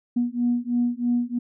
sine beating tone pair, 240 / 243.1 Hz, B3 / B3, -49 / -27 cents, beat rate 3.1 Hz, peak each -23 dBFS, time 0.16-1.39 s, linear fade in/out 10 ms, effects tanh soft clip ceiling -13 dBFS

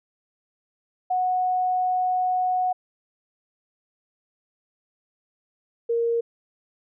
sine tone pair in turn, 735 / 465.8 Hz, F#5 / A#4, -12 / -1 cents, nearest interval minor sixth, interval 789 cents, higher first, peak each -20 dBFS, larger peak neither, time 1.1-2.73 / 5.89-6.21 s, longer first, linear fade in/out 10 ms, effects none

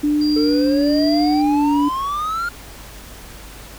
sine tone with vibrato, 293.7 Hz, D4, in tune, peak -14 dBFS, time 0.03-1.89 s, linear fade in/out 10 ms, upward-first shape sine, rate 1 Hz, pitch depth 29 cents each way
sine tone with tremolo, 4762 Hz, D8, 23 cents sharp, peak -24 dBFS, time 0.21-1.42 s, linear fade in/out 5 ms, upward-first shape sine, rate 1.4 Hz, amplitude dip 60%
triangle exponential sweep, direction up, 440 to 1422 Hz, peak -18 dBFS, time 0.36-2.49 s, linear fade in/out 5 ms
effects added 50 Hz sine -39 dBFS peak until 3.78 s + pink hiss -39 dBFS RMS until 3.78 s

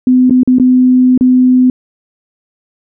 sine tone with dropouts, 253.5 Hz, B3, 45 cents sharp, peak -4 dBFS, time 0.07-1.7 s, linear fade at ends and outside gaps 2 ms, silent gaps 0.297-0.307 / 0.433-0.475 / 0.585-0.598 / 1.177-1.209 s, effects none

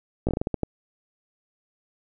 slowing click train, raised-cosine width 2 ms, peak -11 dBFS, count 9, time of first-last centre 0.27-0.633 s, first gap 17 ms, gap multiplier 1.27, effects none

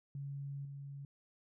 sine tone with level steps, 140 Hz, C#3, 18 cents sharp, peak -40 / -44 dBFS, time 0.15-1.05 s, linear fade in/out 2 ms, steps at 0.65 s, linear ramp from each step 2 ms, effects none

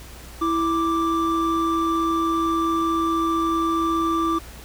triangle tone pair together, 329.6 / 1174.7 Hz, E4 / D6, 0 / 0 cents, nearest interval octave + minor seventh, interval 2200 cents, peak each -20 dBFS, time 0.41-4.39 s, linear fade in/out 10 ms, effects added 60 Hz sine -40 dBFS peak until 4.64 s + pink hiss -43 dBFS RMS until 4.64 s

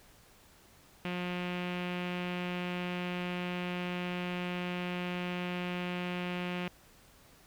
sawtooth tone with low-pass filter, 178.4 Hz, F3, 37 cents sharp, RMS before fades -36 dBFS, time 1.05-6.68 s, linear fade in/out 0 ms, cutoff 2700 Hz, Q 3.4, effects pink hiss -60 dBFS RMS until 7.46 s

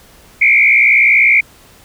sine tone with frequency modulation, 2248 Hz, C#7, 24 cents sharp, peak -6 dBFS, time 0.41-1.41 s, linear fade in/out 10 ms, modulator 60.5 Hz, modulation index 2.3, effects pink hiss -44 dBFS RMS until 1.84 s

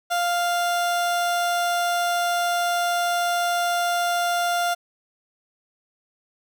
30% pulse tone, 698.5 Hz, F5, in tune, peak -18 dBFS, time 0.1-4.75 s, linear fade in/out 20 ms, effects none

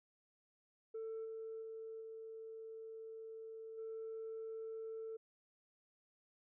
sine tone with level steps, 445.8 Hz, A4, 23 cents sharp, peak -40 / -43 / -45 / -47 / -42 dBFS, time 0.94-5.17 s, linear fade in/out 10 ms, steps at 1.24 / 1.61 / 2 / 3.77 s, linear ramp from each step 20 ms, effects tanh soft clip ceiling -40 dBFS

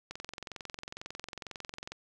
click train, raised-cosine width 0.2 ms, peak -23 dBFS, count 41, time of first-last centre 0.11-1.92 s, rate 22.1 Hz, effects none

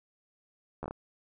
slowing click train, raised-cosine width 1 ms, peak -23 dBFS, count 5, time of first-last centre 0.83-0.91 s, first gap 12 ms, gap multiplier 1.35, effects none

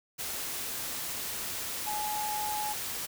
sine tone in noise, 844 Hz, G#5, 28 cents sharp, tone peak -32 dBFS, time 1.86-2.74 s, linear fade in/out 20 ms, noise white, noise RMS -36 dBFS, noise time 0.18-3.07 s, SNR +1 dB, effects none

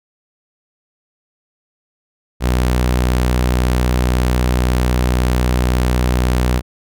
sawtooth tone, 61.9 Hz, B1, 5 cents sharp, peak -9 dBFS, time 2.4-6.62 s, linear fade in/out 50 ms, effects none

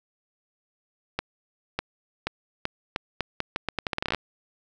accelerating click train, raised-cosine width 0.3 ms, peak -10 dBFS, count 20, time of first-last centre 1.19-4.147 s, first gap 600 ms, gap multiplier 0.8, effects none

